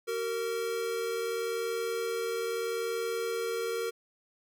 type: tone pair together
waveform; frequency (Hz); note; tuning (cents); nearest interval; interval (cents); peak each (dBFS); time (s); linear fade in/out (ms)
square; 380 / 460.8; F#4 / A#4; +46 / -20; minor third; 334; -38 / -32; 0.07-3.91; 20
effects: none